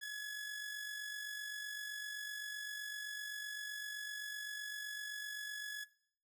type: tone with amplitude modulation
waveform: sawtooth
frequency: 1694 Hz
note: G#6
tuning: 34 cents sharp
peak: -37 dBFS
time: 0.01-5.85 s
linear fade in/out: 20 ms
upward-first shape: sine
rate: 47.8 Hz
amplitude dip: 45%
effects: noise-tail reverb RT60 0.6 s tail -19 dB re dry